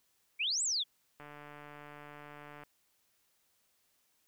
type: exponential two-way sweep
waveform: sine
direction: up then down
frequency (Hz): 2225 to 8200 to 3213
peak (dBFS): -30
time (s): 0.39-0.84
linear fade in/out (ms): 20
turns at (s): 0.63
type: click train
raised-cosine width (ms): 0.5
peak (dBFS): -35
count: 212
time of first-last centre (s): 1.2-2.635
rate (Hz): 147
effects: white hiss -74 dBFS RMS until 4.27 s